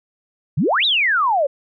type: exponential two-way sweep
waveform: sine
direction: up then down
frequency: 120 to 3979 to 531 Hz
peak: -14 dBFS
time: 0.57-1.47 s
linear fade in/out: 10 ms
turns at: 0.85 s
effects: none